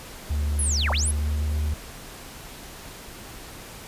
triangle tone with pitch glide, 73.42 to 75.18 Hz, D2 to D2, 0 to +41 cents, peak -20 dBFS, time 0.3-1.74 s, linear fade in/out 5 ms, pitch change +41 cents, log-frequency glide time 1-1.44 s
sine linear two-way sweep, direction down then up, 11175 to 505 to 11175 Hz, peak -24 dBFS, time 0.59-1.11 s, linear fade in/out 2 ms, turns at 0.91 s
effects pink hiss -41 dBFS RMS until 3.87 s + resampled to 32000 Hz

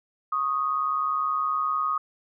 sine tone pair together, 1104.9 / 1244.5 Hz, C#6 / D#6, -6 / 0 cents, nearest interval major second, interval 206 cents, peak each -29 / -24 dBFS, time 0.32-1.98 s, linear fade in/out 5 ms, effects none

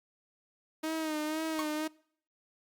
sawtooth tone with vibrato, 311.9 Hz, D#4, 4 cents sharp, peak -28 dBFS, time 0.83-1.88 s, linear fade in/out 10 ms, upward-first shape sine, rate 2 Hz, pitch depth 48 cents each way
40% pulse tone with exponential decay, 1106 Hz, C#6, 4 cents flat, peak -29 dBFS, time 1.59-1.7 s, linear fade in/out 0 ms, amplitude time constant 23 ms
effects noise-tail reverb RT60 0.6 s tail -24 dB re dry + Opus 48 kbps

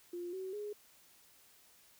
sine tone with pitch steps, 350 / 377.3 / 416.2 Hz, F4 / F#4 / G#4, +4 / +34 / +4 cents, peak -39 dBFS, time 0.13-0.73 s, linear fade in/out 5 ms, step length 200 ms, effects white hiss -64 dBFS RMS until 1.99 s

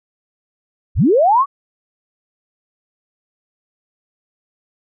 sine linear sweep, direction up, 30 to 1163 Hz, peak -9 dBFS, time 0.95-1.46 s, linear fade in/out 50 ms, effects none

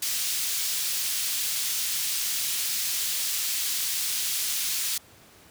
pink high-pass noise, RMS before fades -28 dBFS, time 0.02-4.98 s, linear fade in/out 5 ms, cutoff 3800 Hz, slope 12 dB/octave, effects pink hiss -53 dBFS RMS until 5.5 s + high-pass 80 Hz 12 dB/octave

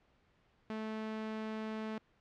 sawtooth tone, 218.2 Hz, A3, 14 cents flat, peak -34 dBFS, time 0.7-1.98 s, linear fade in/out 0 ms, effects pink hiss -71 dBFS RMS until 2.2 s + low-pass 3000 Hz 12 dB/octave

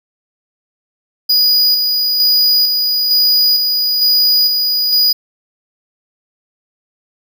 square tone with tremolo, 4921 Hz, D#8, 20 cents flat, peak -9 dBFS, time 1.29-5.13 s, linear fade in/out 10 ms, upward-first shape square, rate 1.1 Hz, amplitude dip 35%, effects none

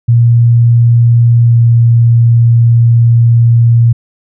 sine tone with pitch glide, 118 to 117.12 Hz, A#2 to A#2, +22 to +9 cents, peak -3 dBFS, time 0.08-3.93 s, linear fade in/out 10 ms, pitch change -13 cents, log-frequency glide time 1.43-1.59 s, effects none

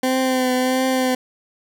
20% pulse tone with vibrato, 257.1 Hz, C4, 30 cents flat, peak -12 dBFS, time 0.03-1.15 s, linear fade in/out 5 ms, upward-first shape triangle, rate 1.5 Hz, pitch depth 30 cents each way, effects none

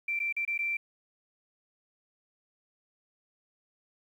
sine tone with dropouts, 2349 Hz, D7, in tune, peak -28 dBFS, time 0.08-0.77 s, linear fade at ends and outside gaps 5 ms, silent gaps 0.192-0.2 / 0.326-0.365 / 0.451-0.476 / 0.578-0.589 s, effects 10-bit

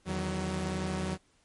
sawtooth tone cluster, 82.8 / 154.9 / 187.3 Hz, E2 / D#3 / F#3, +8 / -7 / +21 cents, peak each -33 / -34 / -29 dBFS, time 0.05-1.18 s, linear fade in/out 50 ms, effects pink hiss -68 dBFS RMS until 1.44 s + MP3 48 kbps

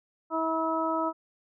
harmonic tone, 323.1 Hz, E4, 35 cents flat, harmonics 1 / 2 / 3 / 4, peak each -31 / -31 / -31 / -31 dBFS, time 0.3-1.13 s, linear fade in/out 50 ms, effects none

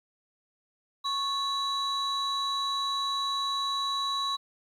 sine tone pair together, 1100 / 3920 Hz, C#6 / B7, -14 / -14 cents, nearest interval octave + minor seventh, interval 2200 cents, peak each -28 dBFS, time 1.04-4.37 s, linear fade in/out 20 ms, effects tanh soft clip ceiling -24 dBFS + 10-bit

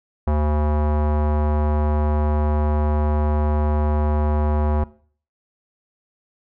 square tone with low-pass filter, 75 Hz, D2, 37 cents sharp, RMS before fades -19 dBFS, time 0.27-4.84 s, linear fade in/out 5 ms, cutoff 960 Hz, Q 1.7, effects noise-tail reverb RT60 0.5 s tail -20 dB re dry

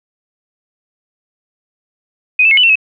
sine tone with pitch steps, 2500 / 2638 / 2172 / 2980 / 2704 / 2570 Hz, D#7 / E7 / C#7 / F#7 / E7 / E7, +8 / +1 / -36 / +12 / +43 / -45 cents, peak -6 dBFS, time 2.39-2.756 s, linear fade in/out 5 ms, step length 61 ms, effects none

